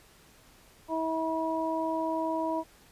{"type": "harmonic tone", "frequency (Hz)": 322.4, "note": "E4", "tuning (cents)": -38, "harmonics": [1, 2, 3], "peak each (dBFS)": [-32, -32, -32], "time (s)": [0.88, 2.64], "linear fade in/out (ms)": 50, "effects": ["pink hiss -58 dBFS RMS until 2.91 s", "resampled to 32000 Hz"]}